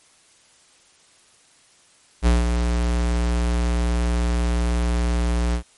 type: tone with ADSR envelope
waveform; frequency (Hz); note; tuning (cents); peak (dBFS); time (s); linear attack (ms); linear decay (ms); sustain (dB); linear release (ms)
square; 59.3; A#1; +30; -13; 2.22-5.63; 46; 170; -6; 88
effects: white hiss -55 dBFS RMS until 5.77 s + MP3 48 kbps